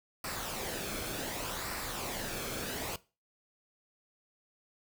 pink noise with flanger, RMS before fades -38 dBFS, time 0.24-2.96 s, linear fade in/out 2 ms, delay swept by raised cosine 0.3 to 1.07 ms, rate 0.67 Hz, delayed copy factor -0.5, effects noise-tail reverb RT60 0.3 s tail -19 dB re dry

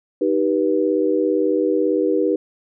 sine chord, Eb augmented, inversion none, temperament just, 311.1 / 388.9 / 486.1 Hz, Eb4 / G4 / B4, 0 / -14 / -28 cents, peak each -20 dBFS, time 0.21-2.36 s, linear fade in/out 5 ms, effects none

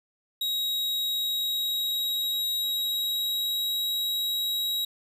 45% pulse tone with pitch glide, 3810 to 3839 Hz, A#7 to B7, +37 to -50 cents, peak -25 dBFS, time 0.41-4.85 s, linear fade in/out 5 ms, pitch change +13 cents, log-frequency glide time 1.09-3.85 s, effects none

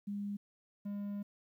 sine / triangle tone pair in turn, 203 / 203 Hz, G#3 / G#3, -39 / -39 cents, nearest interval unison, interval 0 cents, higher neither, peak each -36 / -35 dBFS, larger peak second, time 0.07-0.37 / 0.85-1.23 s, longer second, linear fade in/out 10 ms, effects 12-bit

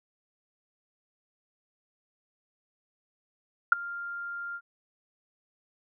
sine tone with ADSR envelope, 1396.9 Hz, F6, in tune, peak -11 dBFS, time 3.72-4.61 s, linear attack 4 ms, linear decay 11 ms, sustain -23 dB, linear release 58 ms, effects none

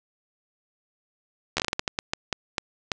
slowing click train, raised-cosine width 0.2 ms, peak -7 dBFS, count 14, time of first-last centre 1.57-2.918 s, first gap 12 ms, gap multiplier 1.32, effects resampled to 22050 Hz + 8-bit

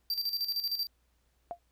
square tone with tremolo, 4699 Hz, D8, in tune, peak -29 dBFS, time 0.1-0.87 s, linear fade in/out 2 ms, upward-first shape square, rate 13 Hz, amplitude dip 65%
sine tone with exponential decay, 694 Hz, F5, 11 cents flat, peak -30 dBFS, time 1.51-1.59 s, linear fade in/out 0 ms, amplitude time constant 16 ms
effects added 60 Hz sine -70 dBFS peak until 1.71 s + pink hiss -75 dBFS RMS until 1.71 s

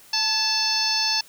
harmonic tone with a mistuned harmonic, 881 Hz, A5, 2 cents sharp, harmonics 1 / 2 / 3 / 4 / 5 / 6 / 7, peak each -30 / -33 / -30 / -35 / -24 / -24 / -31 dBFS, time 0.13-1.21 s, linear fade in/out 5 ms, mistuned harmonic 2, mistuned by -54 cents, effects white hiss -50 dBFS RMS until 1.28 s

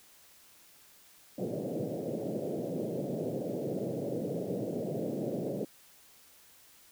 white band-pass noise, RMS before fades -35 dBFS, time 1.38-5.65 s, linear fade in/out 5 ms, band 120 to 590 Hz, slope 48 dB/octave, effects white hiss -59 dBFS RMS until 6.91 s

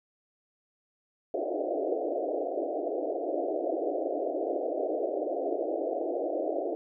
white band-pass noise, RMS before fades -31 dBFS, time 1.34-6.75 s, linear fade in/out 0 ms, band 290 to 710 Hz, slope 96 dB/octave, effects none

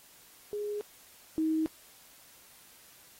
sine tone pair in turn, 415.3 / 316.6 Hz, G#4 / D#4, 0 / +30 cents, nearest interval perfect fourth, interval 470 cents, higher first, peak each -32 / -26 dBFS, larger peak second, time 0.53-0.81 / 1.38-1.66 s, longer neither, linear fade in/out 0 ms, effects white hiss -57 dBFS RMS until 3.19 s + AAC 48 kbps

